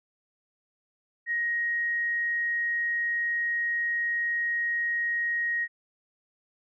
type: tone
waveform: sine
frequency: 1881 Hz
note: A#6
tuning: 15 cents sharp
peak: -25 dBFS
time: 1.26-5.68 s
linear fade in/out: 50 ms
effects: none